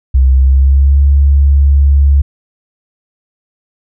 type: tone with pitch glide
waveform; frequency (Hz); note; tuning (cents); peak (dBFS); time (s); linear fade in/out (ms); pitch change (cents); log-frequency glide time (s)
sine; 65.41 to 70.1; C2 to C#2; 0 to +20; -4; 0.14-2.22; 10; +120; 0.32-1
effects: none